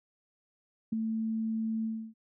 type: tone with ADSR envelope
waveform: sine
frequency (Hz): 222.3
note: A3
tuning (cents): +18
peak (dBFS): -24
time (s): 0.92-2.14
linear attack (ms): 10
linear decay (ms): 4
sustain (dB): -5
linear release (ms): 300
effects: none